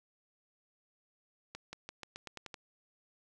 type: accelerating click train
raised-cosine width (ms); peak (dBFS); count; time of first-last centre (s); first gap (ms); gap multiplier
0.2; -26; 9; 1.55-2.542; 180; 0.89
effects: none